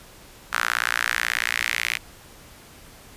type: tone with high-pass filter sweep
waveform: sawtooth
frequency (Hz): 58.27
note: A#1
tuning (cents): 0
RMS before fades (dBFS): -25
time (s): 0.52-1.98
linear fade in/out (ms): 20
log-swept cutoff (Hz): 1400 to 2200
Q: 3.3
effects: pink hiss -47 dBFS RMS until 3.16 s + resampled to 32000 Hz